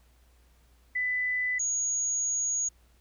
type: tone pair in turn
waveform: sine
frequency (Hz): 1997 / 6680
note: B6 / G#8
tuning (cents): +19 / +9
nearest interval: octave + major sixth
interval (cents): 2090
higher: second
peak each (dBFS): -26 / -26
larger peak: neither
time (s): 0.95-1.59 / 1.59-2.69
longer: second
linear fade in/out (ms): 10
effects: added 60 Hz sine -59 dBFS peak until 3 s + pink hiss -67 dBFS RMS until 3 s